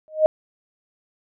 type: tone with exponential growth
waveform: sine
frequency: 622.3 Hz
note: D#5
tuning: in tune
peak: -7 dBFS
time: 0.08-0.26 s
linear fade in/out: 0 ms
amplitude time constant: 37 ms
effects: none